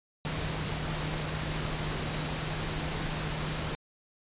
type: tone in noise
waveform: sine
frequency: 154.5 Hz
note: D#3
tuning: 12 cents flat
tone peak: -36 dBFS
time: 0.25-3.75 s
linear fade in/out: 0 ms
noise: pink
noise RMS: -34 dBFS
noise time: 0.25-3.75 s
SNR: -5 dB
effects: resampled to 8000 Hz

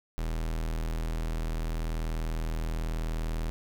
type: tone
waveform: 45% pulse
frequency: 40.28 Hz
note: E1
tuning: 39 cents flat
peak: -29 dBFS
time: 0.18-3.5 s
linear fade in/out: 0 ms
effects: none

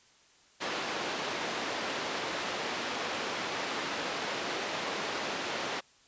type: band-pass noise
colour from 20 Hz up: pink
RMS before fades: -35 dBFS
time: 0.6-5.81 s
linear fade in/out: 20 ms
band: 350 to 4500 Hz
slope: 12 dB/octave
effects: white hiss -62 dBFS RMS until 6.07 s + resampled to 16000 Hz

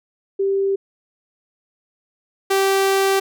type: tone pair in turn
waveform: sine / sawtooth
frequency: 392 / 389.1 Hz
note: G4 / G4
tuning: 0 / -13 cents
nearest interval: unison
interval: 13 cents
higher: first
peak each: -16 / -11 dBFS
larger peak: second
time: 0.39-0.76 / 2.5-3.2 s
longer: second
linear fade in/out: 10 ms
effects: none

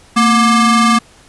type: ring-modulated tone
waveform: 45% pulse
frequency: 476.5 Hz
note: A#4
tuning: 38 cents sharp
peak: -5 dBFS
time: 0.16-0.99 s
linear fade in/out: 10 ms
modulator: 703 Hz
effects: pink hiss -45 dBFS RMS until 1.28 s + resampled to 24000 Hz

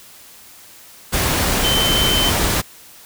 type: tone in noise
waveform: sine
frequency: 3078 Hz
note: G7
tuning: 32 cents flat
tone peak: -17 dBFS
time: 1.63-2.31 s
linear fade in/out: 20 ms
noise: pink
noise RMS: -18 dBFS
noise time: 1.12-2.62 s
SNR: -2 dB
effects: white hiss -43 dBFS RMS until 3.05 s

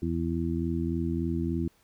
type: harmonic tone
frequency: 83.4 Hz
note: E2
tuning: 21 cents sharp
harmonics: 1 / 2 / 3 / 4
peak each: -32 / -32 / -32 / -32 dBFS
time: 0.02-1.68 s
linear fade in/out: 5 ms
effects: pink hiss -65 dBFS RMS until 1.83 s

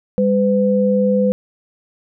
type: tone pair together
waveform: sine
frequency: 200.3 / 504.7 Hz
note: G3 / B4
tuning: +38 / +38 cents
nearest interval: octave + major third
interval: 1600 cents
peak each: -15 dBFS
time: 0.18-1.32 s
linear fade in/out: 0 ms
effects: none

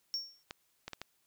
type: tone with exponential decay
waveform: triangle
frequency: 5500 Hz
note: F8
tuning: 27 cents flat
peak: -29 dBFS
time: 0.14-0.43 s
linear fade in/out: 0 ms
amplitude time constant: 61 ms
type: clicks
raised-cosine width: 0.2 ms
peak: -23 dBFS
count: 4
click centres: 0.509 / 0.88 / 0.933 / 1.016 s
effects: white hiss -74 dBFS RMS until 1.26 s

